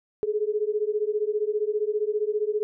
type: beating tone pair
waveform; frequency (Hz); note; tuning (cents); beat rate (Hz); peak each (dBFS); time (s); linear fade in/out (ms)
sine; 415.3 / 430.3; G#4 / A4; 0 / -39; 15; -26; 0.23-2.63; 0
effects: none